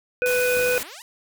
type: harmonic tone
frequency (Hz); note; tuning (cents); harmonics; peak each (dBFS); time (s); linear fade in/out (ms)
496.7; B4; +10; 1 / 3 / 5; -20 / -26 / -26; 0.22-0.78; 0
type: noise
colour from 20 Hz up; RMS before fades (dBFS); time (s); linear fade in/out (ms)
white; -30; 0.26-0.83; 0
type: exponential sweep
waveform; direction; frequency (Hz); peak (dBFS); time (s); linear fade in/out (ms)
5% pulse; up; 41.92 to 1020; -27; 0.57-1.02; 0
effects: none